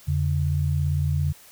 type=tone pair together; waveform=sine; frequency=85 / 142.65 Hz; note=F2 / C#3; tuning=-46 / +50 cents; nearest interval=major sixth; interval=896 cents; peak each=-23 dBFS; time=0.07-1.33 s; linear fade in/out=20 ms; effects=white hiss -50 dBFS RMS until 1.51 s